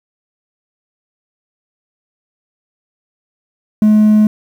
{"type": "tone", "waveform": "triangle", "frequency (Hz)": 213.3, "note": "G#3", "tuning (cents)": 46, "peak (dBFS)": -3, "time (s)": [3.82, 4.27], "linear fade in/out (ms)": 2, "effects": ["tanh soft clip ceiling 0 dBFS", "7-bit"]}